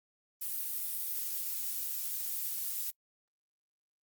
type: noise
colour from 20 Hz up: violet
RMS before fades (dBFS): -36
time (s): 0.41-2.91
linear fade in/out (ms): 10
effects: noise-tail reverb RT60 0.1 s tail -26 dB re dry + Opus 32 kbps